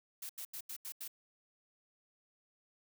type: noise bursts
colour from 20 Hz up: blue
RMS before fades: -44 dBFS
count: 6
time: 0.22-1.079 s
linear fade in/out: 5 ms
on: 74 ms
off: 83 ms
effects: none